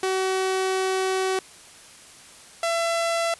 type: tone pair in turn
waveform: sawtooth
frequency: 378.1 / 671.8 Hz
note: F#4 / E5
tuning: +38 / +33 cents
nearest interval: minor seventh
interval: 995 cents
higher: second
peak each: -18 dBFS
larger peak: neither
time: 0.03-1.39 / 2.63-3.34 s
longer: first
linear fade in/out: 2 ms
effects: white hiss -47 dBFS RMS until 3.39 s + resampled to 24000 Hz